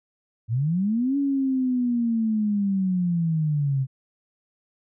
sine linear two-way sweep, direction up then down, 105.3 to 283.1 to 130.3 Hz, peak -20 dBFS, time 0.48-3.87 s, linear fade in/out 50 ms, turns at 1.17 s, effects none

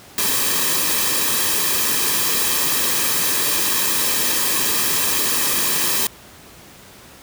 white noise with comb filter, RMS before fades -19 dBFS, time 0.18-6.07 s, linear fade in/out 2 ms, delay 1.4 ms, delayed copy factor -0.6, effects pink hiss -43 dBFS RMS until 7.22 s + high-pass 60 Hz 12 dB/octave

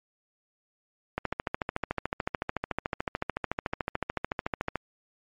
click train, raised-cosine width 0.5 ms, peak -13 dBFS, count 50, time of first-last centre 1.18-4.757 s, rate 13.7 Hz, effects MP3 48 kbps

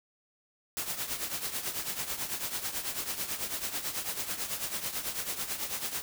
white noise with tremolo, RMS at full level -32 dBFS, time 0.77-6.02 s, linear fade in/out 0 ms, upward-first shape triangle, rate 9.1 Hz, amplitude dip 75%, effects none

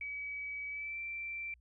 sine tone with pitch glide, 2279 to 2346 Hz, C#7 to D7, +47 to -2 cents, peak -38 dBFS, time 0.01-1.54 s, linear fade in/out 2 ms, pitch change +51 cents, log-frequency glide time 0.69-0.99 s, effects added 60 Hz sine -62 dBFS peak until 1.6 s

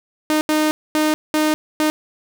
sawtooth tone bursts at uneven times, 307.4 Hz, D#4, 21 cents flat, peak -11 dBFS, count 5, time 0.3-0.41 / 0.49-0.71 / 0.95-1.14 / 1.34-1.54 / 1.8-1.9 s, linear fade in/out 0 ms, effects none

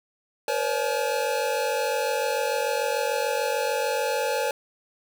square tone cluster, 473.4 / 520 / 567 / 853 Hz, A#4 / C5 / C#5 / G#5, +27 / -11 / +39 / +46 cents, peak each -30 dBFS, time 0.48-4.51 s, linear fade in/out 2 ms, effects none

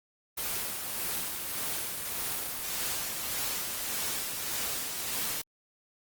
white noise with tremolo, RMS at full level -32 dBFS, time 0.37-5.42 s, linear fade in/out 10 ms, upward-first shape sine, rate 1.7 Hz, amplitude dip 35%, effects Opus 24 kbps

